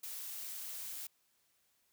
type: noise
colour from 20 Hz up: blue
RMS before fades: -44 dBFS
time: 0.03-1.07 s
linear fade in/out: 5 ms
effects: white hiss -75 dBFS RMS until 1.92 s